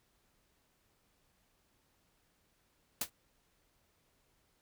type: noise with exponential decay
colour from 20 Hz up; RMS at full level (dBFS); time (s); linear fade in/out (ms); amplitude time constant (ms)
white; -29; 3.01-3.1; 5; 19
effects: pink hiss -74 dBFS RMS until 4.61 s